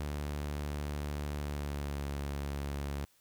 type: tone with pitch glide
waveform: sawtooth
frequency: 73.2 to 70.91 Hz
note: D2 to C#2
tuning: -5 to +40 cents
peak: -31 dBFS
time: 0-3.05 s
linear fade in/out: 0 ms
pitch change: -55 cents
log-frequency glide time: 1.38-2.05 s
effects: white hiss -68 dBFS RMS until 3.2 s